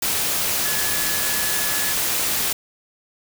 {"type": "tone in noise", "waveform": "sine", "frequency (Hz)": 1706, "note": "G#6", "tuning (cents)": 46, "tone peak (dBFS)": -30, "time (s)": [0.65, 1.93], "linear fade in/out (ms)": 5, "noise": "white", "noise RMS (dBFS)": -22, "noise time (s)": [0.02, 2.53], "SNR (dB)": -11, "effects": []}